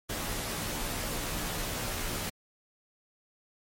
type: noise with comb filter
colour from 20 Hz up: pink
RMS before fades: -34 dBFS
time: 0.09-2.3 s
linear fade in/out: 10 ms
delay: 15 ms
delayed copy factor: -0.85
effects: MP3 64 kbps